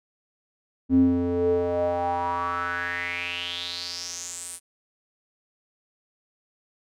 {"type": "tone with band-pass filter sweep", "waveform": "square", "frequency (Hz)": 87.5, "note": "F2", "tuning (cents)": 4, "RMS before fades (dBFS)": -26, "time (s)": [0.89, 4.6], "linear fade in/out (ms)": 50, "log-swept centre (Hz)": [240, 9600], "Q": 6, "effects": []}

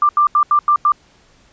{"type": "tone bursts at uneven times", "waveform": "sine", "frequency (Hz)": 1184, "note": "D6", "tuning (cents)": 14, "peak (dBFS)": -9, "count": 6, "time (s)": [[0.02, 0.09], [0.17, 0.27], [0.35, 0.43], [0.51, 0.59], [0.68, 0.76], [0.85, 0.92]], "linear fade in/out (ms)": 2, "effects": ["pink hiss -52 dBFS RMS until 1.52 s", "resampled to 16000 Hz"]}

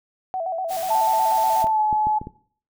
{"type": "tone with vibrato", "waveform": "sine", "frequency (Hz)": 704, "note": "F5", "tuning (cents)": 14, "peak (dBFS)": -23, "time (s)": [0.34, 1.67], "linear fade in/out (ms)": 0, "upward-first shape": "square", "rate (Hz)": 8.2, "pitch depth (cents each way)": 110}
{"type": "noise", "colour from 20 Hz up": "white", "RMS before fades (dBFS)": -35, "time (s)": [0.68, 1.66], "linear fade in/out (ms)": 50}
{"type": "tone with pitch glide", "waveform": "sine", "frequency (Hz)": [880, 854.5], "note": ["A5", "G#5"], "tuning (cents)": [0, 49], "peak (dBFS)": -17, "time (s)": [0.9, 2.19], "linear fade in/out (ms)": 10, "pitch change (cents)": -51, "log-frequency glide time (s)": [1.7, 1.8]}
{"type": "clicks", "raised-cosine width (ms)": 3, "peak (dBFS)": -20, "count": 5, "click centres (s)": [1.643, 1.928, 2.07, 2.215, 2.271]}
{"effects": ["noise-tail reverb RT60 0.5 s tail -18 dB re dry"]}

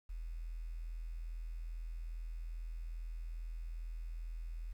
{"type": "tone with quantisation", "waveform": "sine", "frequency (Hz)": 41.2, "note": "E1", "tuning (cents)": 0, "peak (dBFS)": -40, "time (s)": [0.09, 4.73], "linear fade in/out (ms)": 10, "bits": 11, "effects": []}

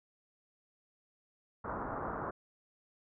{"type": "low-pass noise", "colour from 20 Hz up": "white", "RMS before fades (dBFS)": -39, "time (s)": [1.64, 2.31], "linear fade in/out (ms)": 10, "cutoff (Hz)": 1400, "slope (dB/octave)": 48, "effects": []}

